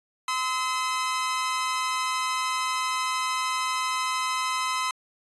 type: tone pair together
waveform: sawtooth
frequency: 1027 / 1287 Hz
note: C6 / E6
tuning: -33 / -42 cents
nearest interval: major third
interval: 391 cents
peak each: -23 / -26 dBFS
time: 0.28-4.91 s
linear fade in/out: 2 ms
effects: resampled to 24000 Hz